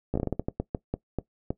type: slowing click train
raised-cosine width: 2 ms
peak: -14 dBFS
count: 14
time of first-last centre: 0.14-1.505 s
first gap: 15 ms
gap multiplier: 1.29
effects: noise-tail reverb RT60 0.1 s tail -19 dB re dry